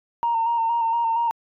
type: tone with vibrato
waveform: sine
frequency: 923 Hz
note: A#5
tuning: 17 cents flat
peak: -18 dBFS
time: 0.23-1.31 s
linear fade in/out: 0 ms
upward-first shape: square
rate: 4.3 Hz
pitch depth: 27 cents each way
effects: tanh soft clip ceiling -14 dBFS